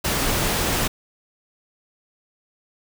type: noise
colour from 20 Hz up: pink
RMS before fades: -22 dBFS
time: 0.04-0.88 s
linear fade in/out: 10 ms
effects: none